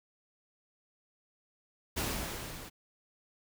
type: noise with level ramp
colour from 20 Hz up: pink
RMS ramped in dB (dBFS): -32 to -47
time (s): 1.96-2.7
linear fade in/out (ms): 20
effects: none